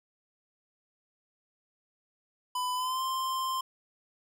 square tone with pitch glide, 1000 to 1047.3 Hz, B5 to C6, +21 to +1 cents, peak -30 dBFS, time 2.55-3.61 s, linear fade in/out 5 ms, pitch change +80 cents, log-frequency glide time 2.75-3.02 s, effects none

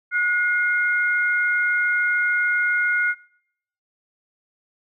sine tone pair together, 1450 / 2123 Hz, F#6 / C7, -35 / +25 cents, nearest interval perfect fifth, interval 660 cents, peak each -19 / -23 dBFS, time 0.11-3.15 s, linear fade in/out 50 ms, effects noise-tail reverb RT60 0.7 s tail -23 dB re dry

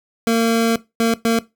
25% pulse tone bursts at uneven times, 228.6 Hz, A#3, 34 cents flat, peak -10 dBFS, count 3, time 0.27-0.76 / 1-1.14 / 1.25-1.39 s, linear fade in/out 2 ms, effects noise-tail reverb RT60 0.2 s tail -18 dB re dry

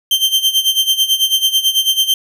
40% pulse tone with tremolo, 3136 Hz, G7, in tune, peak -8 dBFS, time 0.11-2.14 s, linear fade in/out 2 ms, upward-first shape sine, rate 9.1 Hz, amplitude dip 80%, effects none

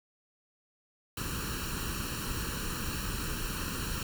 pink noise with comb filter, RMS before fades -35 dBFS, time 1.17-4.03 s, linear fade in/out 2 ms, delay 0.71 ms, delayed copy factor +0.8, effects none

